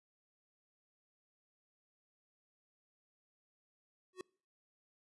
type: tone with exponential growth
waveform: square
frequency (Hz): 370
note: F#4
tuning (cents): 0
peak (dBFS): -39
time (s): 4.13-4.21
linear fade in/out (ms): 2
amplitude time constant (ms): 16
effects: noise-tail reverb RT60 0.5 s tail -26 dB re dry + resampled to 24000 Hz